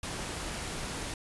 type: noise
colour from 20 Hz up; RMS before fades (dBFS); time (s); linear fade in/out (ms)
pink; -37; 0.03-1.14; 2
effects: resampled to 24000 Hz